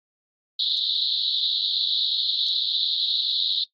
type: band-pass noise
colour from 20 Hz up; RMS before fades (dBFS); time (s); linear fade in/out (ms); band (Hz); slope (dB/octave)
white; -24; 0.59-3.64; 5; 3500 to 4200; 96
effects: noise-tail reverb RT60 0.1 s tail -18 dB re dry + AAC 48 kbps